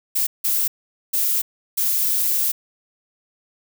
violet noise bursts at uneven times, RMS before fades -20 dBFS, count 4, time 0.15-0.27 / 0.44-0.68 / 1.13-1.42 / 1.77-2.52 s, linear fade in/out 10 ms, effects none

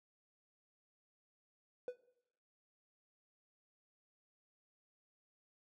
triangle tone with exponential decay, 496.3 Hz, B4, 8 cents sharp, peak -33 dBFS, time 1.88-1.99 s, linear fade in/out 1 ms, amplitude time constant 23 ms, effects noise-tail reverb RT60 0.8 s tail -19 dB re dry + tanh soft clip ceiling -30 dBFS

